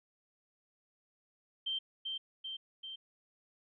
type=tone with echo; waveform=sine; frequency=3136 Hz; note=G7; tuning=in tune; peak=-33 dBFS; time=1.66-1.79 s; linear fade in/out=10 ms; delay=390 ms; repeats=3; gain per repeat=-3 dB; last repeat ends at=2.96 s; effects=none

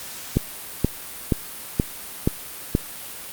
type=click train; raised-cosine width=3 ms; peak=-4 dBFS; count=6; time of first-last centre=0.37-2.751 s; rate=2.1 Hz; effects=white hiss -36 dBFS RMS until 3.32 s + Opus 48 kbps

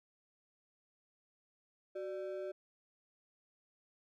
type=ring-modulated tone; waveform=triangle; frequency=482.4 Hz; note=B4; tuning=41 cents flat; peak=-34 dBFS; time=1.95-2.52 s; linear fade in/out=10 ms; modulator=109 Hz; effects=none

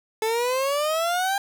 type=exponential sweep; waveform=30% pulse; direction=up; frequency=434.1 to 804 Hz; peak=-19 dBFS; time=0.22-1.38 s; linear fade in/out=2 ms; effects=none

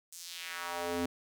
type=tone with high-pass filter sweep; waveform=square; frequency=86.7 Hz; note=F2; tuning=12 cents flat; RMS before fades=-38 dBFS; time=0.12-1.06 s; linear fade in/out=5 ms; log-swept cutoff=7800 to 240 Hz; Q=1.6; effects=none

